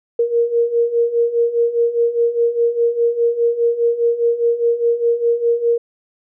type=beating tone pair; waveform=sine; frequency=466.2 / 471.1 Hz; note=A#4 / A#4; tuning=0 / +18 cents; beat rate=4.9 Hz; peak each=-19 / -15 dBFS; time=0.19-5.78 s; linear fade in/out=5 ms; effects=none